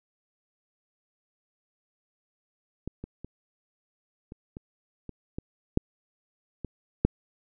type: clicks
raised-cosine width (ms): 3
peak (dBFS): -20 / -24 / -26 / -28 / -26 / -25 / -20 / -8 / -21 / -6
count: 10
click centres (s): 2.876 / 3.04 / 3.246 / 4.321 / 4.569 / 5.093 / 5.385 / 5.774 / 6.647 / 7.05
effects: none